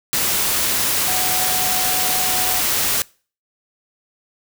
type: tone in noise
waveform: sine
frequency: 740 Hz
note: F#5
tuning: in tune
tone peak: -26 dBFS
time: 1.08-2.6 s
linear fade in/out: 0 ms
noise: white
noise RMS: -19 dBFS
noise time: 0.13-3.02 s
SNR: -10 dB
effects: noise-tail reverb RT60 0.4 s tail -24 dB re dry